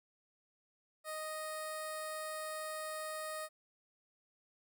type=tone with notch filter; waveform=10% pulse; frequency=622.3 Hz; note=D#5; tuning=in tune; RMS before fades=-42 dBFS; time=1.04-3.49 s; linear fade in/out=50 ms; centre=2900 Hz; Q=0.73; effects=none